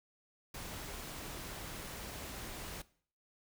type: noise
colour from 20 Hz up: pink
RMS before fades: -45 dBFS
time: 0.54-2.82 s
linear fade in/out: 5 ms
effects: noise-tail reverb RT60 0.5 s tail -19 dB re dry